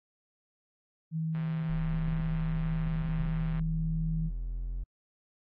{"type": "tone with vibrato", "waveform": "sine", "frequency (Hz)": 160.4, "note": "E3", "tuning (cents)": -47, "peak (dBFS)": -29, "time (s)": [1.11, 4.31], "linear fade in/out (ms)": 50, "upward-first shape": "triangle", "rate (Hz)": 19, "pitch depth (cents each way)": 10}
{"type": "click train", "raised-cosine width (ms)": 0.3, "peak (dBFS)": -30, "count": 295, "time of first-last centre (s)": [1.35, 3.594], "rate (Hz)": 131}
{"type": "exponential sweep", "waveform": "triangle", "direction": "up", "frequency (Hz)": [32.6, 43.9], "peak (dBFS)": -30, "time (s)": [1.69, 4.84], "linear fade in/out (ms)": 10}
{"effects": ["low-pass 2000 Hz 12 dB/octave", "AAC 32 kbps"]}